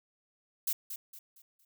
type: noise with echo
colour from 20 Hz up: violet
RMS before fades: -31 dBFS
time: 0.67-0.73 s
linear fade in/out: 5 ms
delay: 230 ms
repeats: 4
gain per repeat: -9 dB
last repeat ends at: 1.65 s
effects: none